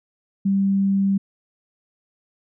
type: tone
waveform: sine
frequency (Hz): 196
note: G3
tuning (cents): 0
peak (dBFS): -16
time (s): 0.45-1.18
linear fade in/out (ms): 10
effects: none